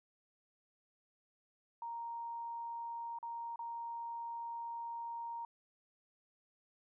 sine tone with dropouts, 932.3 Hz, A#5, in tune, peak -40 dBFS, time 1.82-5.45 s, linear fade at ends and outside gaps 2 ms, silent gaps 3.187-3.228 / 3.559-3.591 s, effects none

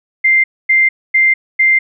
sine tone bursts, 2093 Hz, C7, in tune, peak -7 dBFS, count 4, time 0.24-1.79 s, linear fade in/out 10 ms, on 200 ms, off 250 ms, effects none

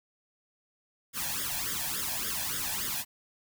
white noise with flanger, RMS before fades -33 dBFS, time 1.13-3.05 s, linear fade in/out 50 ms, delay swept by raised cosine 0.58 to 1.22 ms, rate 3.5 Hz, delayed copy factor +0.85, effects none

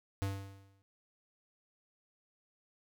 square tone with exponential decay, 98 Hz, G2, in tune, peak -31 dBFS, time 0.22-0.82 s, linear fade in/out 0 ms, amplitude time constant 130 ms, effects none

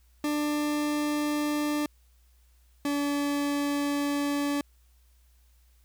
40% pulse tone pair in turn, 296.6 / 286.7 Hz, D4 / D4, +17 / -42 cents, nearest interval minor second, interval 59 cents, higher first, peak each -25 dBFS, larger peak neither, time 0.24-1.86 / 2.85-4.61 s, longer second, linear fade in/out 2 ms, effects added 60 Hz sine -58 dBFS peak until 5.84 s + white hiss -69 dBFS RMS until 5.84 s

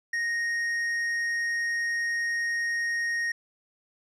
sine tone with tanh clipping, 1865 Hz, A#6, in tune, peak -27 dBFS, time 0.13-3.32 s, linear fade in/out 5 ms, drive 7 dB, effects none

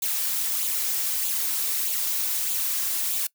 blue noise with flanger, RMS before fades -26 dBFS, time 0.02-3.27 s, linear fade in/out 5 ms, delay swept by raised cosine 0.27 to 3.77 ms, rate 1.6 Hz, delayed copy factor +0.55, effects noise-tail reverb RT60 0.1 s tail -22 dB re dry

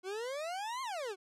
40% pulse exponential two-way sweep, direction up then down, 360 to 1085 to 360 Hz, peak -36 dBFS, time 0.03-1.16 s, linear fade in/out 50 ms, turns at 0.82 s, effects low-pass 9000 Hz 12 dB/octave

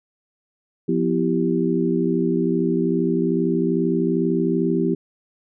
sine tone cluster, 175.2 / 248.2 / 330.6 / 390.8 Hz, F3 / B3 / E4 / G4, +6 / +9 / +5 / -5 cents, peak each -23 dBFS, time 0.88-4.95 s, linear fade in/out 10 ms, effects none

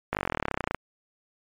slowing click train, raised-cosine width 0.5 ms, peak -11 dBFS, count 24, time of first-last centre 0.13-0.747 s, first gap 19 ms, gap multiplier 1.03, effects MP3 96 kbps

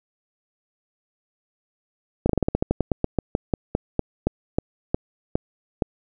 slowing click train, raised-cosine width 2 ms, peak -6 dBFS, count 22, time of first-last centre 2.26-5.822 s, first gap 34 ms, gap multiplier 1.14, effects none

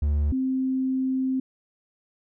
triangle / sine tone pair in turn, 73.42 / 261.6 Hz, D2 / C4, 0 / 0 cents, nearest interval octave + minor seventh, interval 2200 cents, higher second, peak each -18 / -22 dBFS, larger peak first, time 0.02-0.32 / 0.32-1.4 s, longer second, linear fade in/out 5 ms, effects none

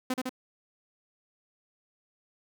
sawtooth tone with echo, 255.9 Hz, C4, 38 cents flat, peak -23 dBFS, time 0.1-0.14 s, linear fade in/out 5 ms, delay 77 ms, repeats 2, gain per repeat -2 dB, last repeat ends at 0.294 s, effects none

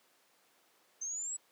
sine exponential sweep, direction up, 6200 to 7902 Hz, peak -36 dBFS, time 1.01-1.37 s, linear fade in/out 10 ms, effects pink hiss -68 dBFS RMS until 1.51 s + high-pass 400 Hz 12 dB/octave

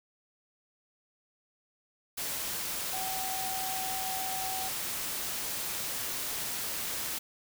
sine tone in noise, 759 Hz, F#5, 44 cents sharp, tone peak -36 dBFS, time 2.93-4.69 s, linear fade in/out 10 ms, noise white, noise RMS -35 dBFS, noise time 2.17-7.19 s, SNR -4 dB, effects none

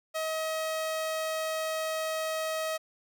sawtooth tone, 635 Hz, D#5, 35 cents sharp, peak -26 dBFS, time 0.14-2.78 s, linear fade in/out 20 ms, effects none

